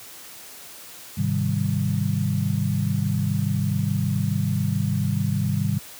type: chord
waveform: sine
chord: Ab major seventh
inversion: none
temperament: equal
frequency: 103.83 / 130.81 / 155.56 / 196 Hz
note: Ab2 / C3 / Eb3 / G3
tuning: 0 / 0 / 0 / 0 cents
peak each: -25 / -26 / -26 / -26 dBFS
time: 1.17-5.79 s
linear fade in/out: 10 ms
effects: white hiss -42 dBFS RMS until 5.99 s + high-pass 60 Hz 12 dB/octave